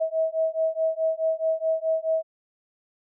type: beating tone pair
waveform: sine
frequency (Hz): 641 / 645.7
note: E5 / E5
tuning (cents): -49 / -36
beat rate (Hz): 4.7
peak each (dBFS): -25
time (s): 0-2.23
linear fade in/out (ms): 20
effects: none